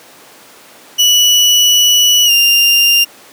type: tone with pitch glide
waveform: 30% pulse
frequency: 2947 to 2794 Hz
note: F#7 to F7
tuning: -8 to 0 cents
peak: -4 dBFS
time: 0.98-3.05 s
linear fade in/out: 20 ms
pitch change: -92 cents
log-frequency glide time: 2.25-2.31 s
effects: pink hiss -39 dBFS RMS until 3.32 s + high-pass 300 Hz 12 dB/octave